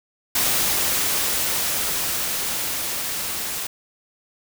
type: noise with level ramp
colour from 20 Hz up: white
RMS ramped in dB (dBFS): -20 to -28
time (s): 0.35-3.67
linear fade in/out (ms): 5
effects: none